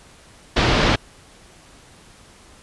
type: low-pass noise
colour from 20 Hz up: pink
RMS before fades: -17 dBFS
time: 0.56-0.96 s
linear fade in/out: 10 ms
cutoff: 4700 Hz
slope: 24 dB/octave
effects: pink hiss -48 dBFS RMS until 2.62 s + resampled to 24000 Hz